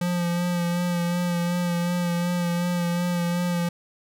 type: tone with vibrato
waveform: square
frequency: 174.61 Hz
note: F3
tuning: in tune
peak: -23 dBFS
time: 0.01-3.69 s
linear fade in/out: 5 ms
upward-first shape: sine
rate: 2.7 Hz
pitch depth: 24 cents each way
effects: none